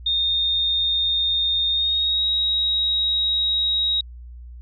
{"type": "tone with pitch glide", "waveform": "sine", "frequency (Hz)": [3664, 3804], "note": ["A#7", "A#7"], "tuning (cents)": [-31, 34], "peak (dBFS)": -18, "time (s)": [0.06, 4.01], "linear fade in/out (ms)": 5, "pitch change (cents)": 65, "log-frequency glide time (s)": [1.7, 2.24], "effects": ["added 60 Hz sine -36 dBFS peak until 4.61 s"]}